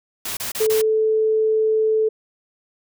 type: noise bursts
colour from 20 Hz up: white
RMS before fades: -27 dBFS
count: 4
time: 0.25-0.817 s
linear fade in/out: 5 ms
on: 120 ms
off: 29 ms
type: tone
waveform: sine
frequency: 437.2 Hz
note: A4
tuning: 11 cents flat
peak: -15 dBFS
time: 0.6-2.09 s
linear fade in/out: 10 ms
effects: none